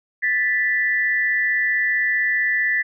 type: tone pair together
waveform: sine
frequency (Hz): 1760 / 1975.5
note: A6 / B6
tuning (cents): 0 / 0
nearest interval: major second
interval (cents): 200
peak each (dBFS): -20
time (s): 0.22-2.83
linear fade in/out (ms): 20
effects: none